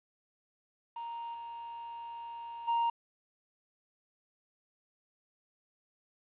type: tone with level steps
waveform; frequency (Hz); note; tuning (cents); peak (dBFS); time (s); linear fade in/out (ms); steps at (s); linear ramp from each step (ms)
triangle; 932.3; A#5; 0; -36 / -39 / -25; 0.96-2.9; 5; 1.33 / 2.67; 20
effects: resampled to 8000 Hz + 10-bit